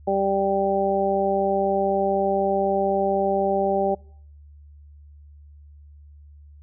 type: harmonic tone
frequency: 196 Hz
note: G3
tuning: in tune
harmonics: 1 / 2 / 3 / 4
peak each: -29 / -24 / -23 / -24 dBFS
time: 0.07-3.95 s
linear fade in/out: 10 ms
effects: noise-tail reverb RT60 0.6 s tail -24 dB re dry + added 73 Hz sine -44 dBFS peak until 6.62 s